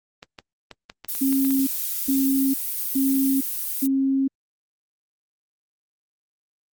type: clicks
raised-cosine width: 0.2 ms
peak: -20 dBFS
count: 9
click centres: 0.229 / 0.388 / 0.713 / 0.899 / 1.047 / 1.151 / 1.326 / 1.449 / 1.507 s
type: noise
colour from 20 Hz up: violet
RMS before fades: -27 dBFS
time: 1.08-3.87 s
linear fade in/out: 10 ms
type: tone bursts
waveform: sine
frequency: 269.9 Hz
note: C#4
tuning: 46 cents flat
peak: -18 dBFS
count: 4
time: 1.21-4.28 s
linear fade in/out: 10 ms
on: 460 ms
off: 410 ms
effects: Opus 24 kbps